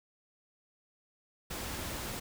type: noise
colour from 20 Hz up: pink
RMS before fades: -39 dBFS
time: 1.5-2.2 s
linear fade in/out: 10 ms
effects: none